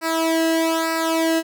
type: tone with flanger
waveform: sawtooth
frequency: 325.8 Hz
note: E4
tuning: 20 cents flat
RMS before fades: -20 dBFS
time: 0.01-1.43 s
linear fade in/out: 50 ms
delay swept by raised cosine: 0.3 to 0.87 ms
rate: 1.1 Hz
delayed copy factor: -0.85
effects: none